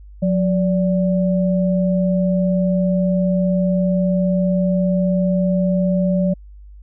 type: tone pair together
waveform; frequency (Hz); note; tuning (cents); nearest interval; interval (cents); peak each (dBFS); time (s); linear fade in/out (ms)
sine; 181.5 / 580.6; F#3 / D5; -33 / -20; octave + minor sixth; 2013; -15 / -21; 0.22-6.34; 10
effects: added 50 Hz sine -37 dBFS peak until 6.82 s